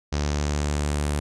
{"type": "tone with low-pass filter sweep", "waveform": "sawtooth", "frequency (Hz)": 73.42, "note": "D2", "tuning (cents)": 0, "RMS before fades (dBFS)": -25, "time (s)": [0.12, 1.2], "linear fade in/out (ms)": 10, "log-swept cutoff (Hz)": [5800, 9400], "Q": 2.8, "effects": []}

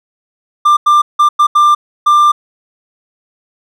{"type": "tone bursts at uneven times", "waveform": "triangle", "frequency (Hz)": 1189, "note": "D6", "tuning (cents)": 21, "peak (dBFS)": -3, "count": 6, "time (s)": [[0.65, 0.77], [0.86, 1.02], [1.19, 1.29], [1.39, 1.47], [1.55, 1.75], [2.06, 2.32]], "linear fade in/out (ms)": 10, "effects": []}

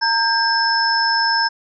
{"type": "tone cluster", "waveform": "sine", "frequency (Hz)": [918, 1599, 5260], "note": ["A#5", "G6", "E8"], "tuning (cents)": [-27, 34, -5], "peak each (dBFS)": -19, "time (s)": [0.01, 1.49], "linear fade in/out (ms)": 20, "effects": []}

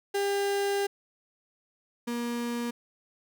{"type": "tone pair in turn", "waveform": "35% pulse", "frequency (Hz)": [400, 237.8], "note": ["G4", "A#3"], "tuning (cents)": [35, 35], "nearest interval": "major sixth", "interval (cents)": 900, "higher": "first", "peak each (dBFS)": [-24, -28], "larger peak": "first", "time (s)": [[0.14, 0.87], [2.07, 2.71]], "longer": "first", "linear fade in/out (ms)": 10, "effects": []}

